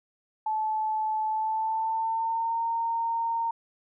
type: tone with pitch glide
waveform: sine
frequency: 868 to 919.6 Hz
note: A5 to A#5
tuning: -24 to -24 cents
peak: -25 dBFS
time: 0.46-3.51 s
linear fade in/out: 5 ms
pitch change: +100 cents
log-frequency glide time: 1.27-2.61 s
effects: none